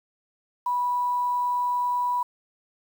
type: tone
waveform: sine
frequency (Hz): 981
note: B5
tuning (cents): -12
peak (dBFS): -22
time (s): 0.66-2.23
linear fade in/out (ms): 5
effects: 8-bit